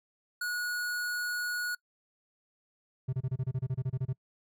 square tone, 1456 Hz, F#6, 28 cents flat, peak -32 dBFS, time 0.41-1.75 s, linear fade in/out 5 ms
triangle tone bursts, 129.6 Hz, C3, 16 cents flat, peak -26 dBFS, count 14, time 3.08-4.131 s, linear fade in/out 10 ms, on 50 ms, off 27 ms
effects noise-tail reverb RT60 0.1 s tail -25 dB re dry

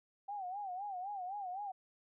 sine tone with vibrato, 771 Hz, G5, 29 cents flat, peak -39 dBFS, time 0.28-1.72 s, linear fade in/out 10 ms, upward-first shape sine, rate 3.9 Hz, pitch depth 130 cents each way, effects none

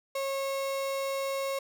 35% pulse tone, 545 Hz, C#5, 29 cents flat, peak -28 dBFS, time 0.15-1.59 s, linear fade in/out 5 ms, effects none

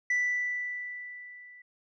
sine tone with level ramp, 1975.5 Hz, B6, in tune, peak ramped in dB -21 to -49 dBFS, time 0.1-1.62 s, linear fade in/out 5 ms, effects tanh soft clip ceiling -23 dBFS

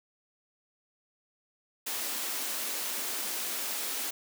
white high-pass noise, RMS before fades -34 dBFS, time 1.86-4.11 s, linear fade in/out 10 ms, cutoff 210 Hz, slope 96 dB/octave, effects none

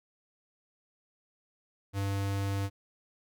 square tone, 98.9 Hz, G2, 16 cents sharp, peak -30 dBFS, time 1.93-2.7 s, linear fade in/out 50 ms, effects none

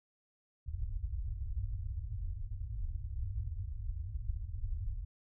pink low-pass noise, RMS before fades -38 dBFS, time 0.66-5.05 s, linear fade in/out 10 ms, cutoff 110 Hz, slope 96 dB/octave, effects none

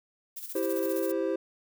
violet noise with tremolo, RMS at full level -38 dBFS, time 0.36-1.12 s, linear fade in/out 10 ms, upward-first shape square, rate 15 Hz, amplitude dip 55%
triangle chord, C major, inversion first, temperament equal, 329.6 / 392 / 523.3 Hz, E4 / G4 / C5, 0 / 0 / 0 cents, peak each -29 dBFS, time 0.55-1.36 s, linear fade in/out 5 ms
effects none

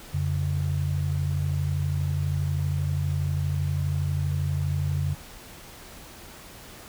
sine tone pair together, 89.3 / 141.75 Hz, F2 / C#3, +39 / +39 cents, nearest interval minor sixth, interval 800 cents, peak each -26 dBFS, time 0.13-5.15 s, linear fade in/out 20 ms, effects pink hiss -45 dBFS RMS until 6.88 s

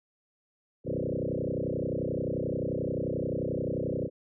sine tone with frequency modulation, 324 Hz, E4, 30 cents flat, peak -28 dBFS, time 0.84-4.1 s, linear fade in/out 50 ms, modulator 31.4 Hz, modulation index 7.2, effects none

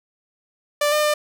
sawtooth tone with pitch steps, 588 / 603 / 599 Hz, D5 / D5 / D5, +2 / +46 / +34 cents, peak -13 dBFS, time 0.81-1.14 s, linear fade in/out 5 ms, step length 110 ms, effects none

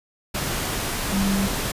sine tone in noise, 196 Hz, G3, in tune, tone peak -20 dBFS, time 1.12-1.48 s, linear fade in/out 10 ms, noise pink, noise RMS -26 dBFS, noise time 0.34-1.72 s, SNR +3 dB, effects resampled to 32000 Hz

